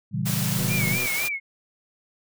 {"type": "chord", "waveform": "sine", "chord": "A# diminished seventh", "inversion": "none", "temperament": "equal", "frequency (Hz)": [116.54, 138.59, 164.81, 196], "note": ["A#2", "C#3", "E3", "G3"], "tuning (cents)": [0, 0, 0, 0], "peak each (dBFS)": -29, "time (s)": [0.11, 0.99], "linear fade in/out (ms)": 50}
{"type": "noise", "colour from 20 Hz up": "white", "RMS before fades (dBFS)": -29, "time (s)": [0.25, 1.29], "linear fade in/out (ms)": 20}
{"type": "click train", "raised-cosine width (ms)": 2, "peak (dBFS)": -24, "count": 59, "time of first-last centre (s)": [0.59, 1.058], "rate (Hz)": 124}
{"type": "tone with vibrato", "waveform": "sine", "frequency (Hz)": 2280, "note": "C#7", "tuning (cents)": 48, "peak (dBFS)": -25, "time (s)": [0.68, 1.4], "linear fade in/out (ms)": 50, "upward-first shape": "sine", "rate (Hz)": 3.9, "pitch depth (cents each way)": 93}
{"effects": []}